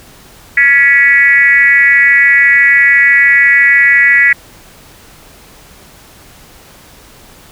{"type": "tone with frequency modulation", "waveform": "sine", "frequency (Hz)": 1951, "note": "B6", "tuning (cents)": -22, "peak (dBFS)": -4, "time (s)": [0.57, 4.33], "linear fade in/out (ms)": 5, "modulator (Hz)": 276, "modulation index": 0.92, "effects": ["pink hiss -39 dBFS RMS until 7.51 s"]}